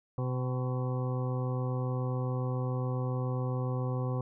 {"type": "harmonic tone with a mistuned harmonic", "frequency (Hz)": 127.2, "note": "C3", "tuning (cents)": -48, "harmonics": [1, 2, 3, 4, 6, 7, 8, 9], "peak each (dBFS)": [-30, -40, -42, -39, -46, -51, -46, -47], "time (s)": [0.18, 4.21], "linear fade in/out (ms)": 2, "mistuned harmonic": 9, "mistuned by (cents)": -38, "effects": []}